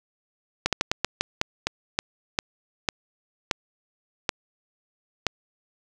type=slowing click train; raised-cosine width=0.2 ms; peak=-4 dBFS; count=14; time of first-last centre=0.66-5.267 s; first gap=67 ms; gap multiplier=1.25; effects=none